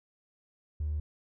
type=tone with hard clipping; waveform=sine; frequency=75.9 Hz; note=D#2; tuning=42 cents flat; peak=-30 dBFS; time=0.8-1 s; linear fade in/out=5 ms; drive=1 dB; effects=none